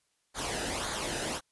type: noise with flanger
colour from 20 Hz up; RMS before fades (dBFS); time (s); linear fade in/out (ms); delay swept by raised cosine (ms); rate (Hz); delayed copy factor
pink; -34; 0.34-1.41; 50; 0.36 to 0.92; 1.8; -0.6
effects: white hiss -75 dBFS RMS until 1.51 s + resampled to 24000 Hz